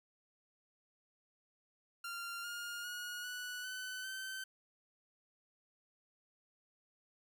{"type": "tone with pitch steps", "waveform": "sawtooth", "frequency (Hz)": [1388, 1417.2, 1446.9, 1477.3, 1508.4, 1540.1], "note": ["F6", "F6", "F#6", "F#6", "F#6", "G6"], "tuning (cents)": [-11, 25, -39, -3, 33, -31], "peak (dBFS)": -38, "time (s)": [2.04, 4.44], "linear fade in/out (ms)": 5, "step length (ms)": 400, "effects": []}